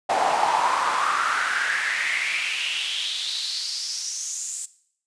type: noise with high-pass filter sweep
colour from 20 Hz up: brown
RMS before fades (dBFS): -25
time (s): 0.09-4.66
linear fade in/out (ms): 10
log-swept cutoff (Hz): 710 to 7800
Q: 5.6
effects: noise-tail reverb RT60 0.6 s tail -17 dB re dry + resampled to 22050 Hz